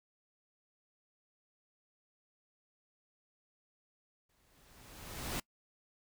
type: noise with exponential growth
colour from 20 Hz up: pink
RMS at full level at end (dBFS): -36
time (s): 4.29-5.4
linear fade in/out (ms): 5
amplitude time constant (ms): 240
effects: noise-tail reverb RT60 0.1 s tail -24 dB re dry